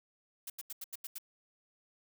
blue noise bursts, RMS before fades -42 dBFS, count 7, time 0.47-1.184 s, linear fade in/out 5 ms, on 30 ms, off 84 ms, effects none

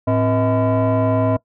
sine tone with frequency modulation, 264.2 Hz, C4, 17 cents sharp, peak -12 dBFS, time 0.07-1.37 s, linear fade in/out 10 ms, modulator 373 Hz, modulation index 1.5, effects noise-tail reverb RT60 0.1 s tail -21 dB re dry + tanh soft clip ceiling -12 dBFS

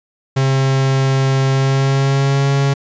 45% pulse tone with pitch glide, 134.2 to 138.61 Hz, C3 to C#3, +44 to 0 cents, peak -12 dBFS, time 0.36-2.74 s, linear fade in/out 10 ms, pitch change +56 cents, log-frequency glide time 1.51-2.47 s, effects resampled to 16000 Hz

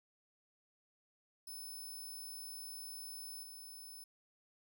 5% pulse tone with level steps, 5260 Hz, E8, 5 cents flat, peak -40 / -44 dBFS, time 1.47-4.04 s, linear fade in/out 5 ms, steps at 3.43 s, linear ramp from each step 2 ms, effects none

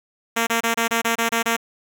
5% pulse tone bursts, 230 Hz, A#3, 23 cents flat, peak -7 dBFS, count 9, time 0.36-1.566 s, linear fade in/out 10 ms, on 110 ms, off 27 ms, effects none

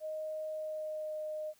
sine tone with pitch glide, 622.3 to 615.5 Hz, D#5 to D#5, 0 to -19 cents, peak -36 dBFS, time 0-1.54 s, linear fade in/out 50 ms, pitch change -19 cents, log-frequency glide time 0.48-1.19 s, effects white hiss -67 dBFS RMS until 1.59 s

